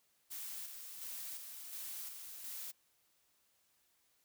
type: noise with tremolo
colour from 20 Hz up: blue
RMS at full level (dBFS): -45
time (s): 0.3-2.72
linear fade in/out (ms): 20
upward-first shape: square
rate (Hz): 1.4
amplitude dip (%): 40
effects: white hiss -75 dBFS RMS until 4.24 s